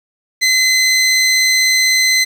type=tone; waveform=20% pulse; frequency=2044 Hz; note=C7; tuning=41 cents flat; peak=-5 dBFS; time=0.41-2.25 s; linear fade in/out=20 ms; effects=low-pass 12000 Hz 12 dB/octave + 7-bit